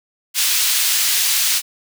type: high-pass noise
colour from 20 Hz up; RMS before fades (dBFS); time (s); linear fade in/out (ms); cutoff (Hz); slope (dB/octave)
pink; -17; 0.34-1.62; 50; 3100; 12
effects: none